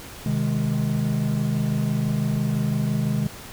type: chord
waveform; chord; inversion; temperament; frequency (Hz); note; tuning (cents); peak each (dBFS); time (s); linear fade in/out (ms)
triangle; Ab major; first; just; 129.78 / 155.74 / 207.7; C3 / Eb3 / Ab3; -14 / +2 / 0; -23; 0.26-3.27; 2
effects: pink hiss -40 dBFS RMS until 3.52 s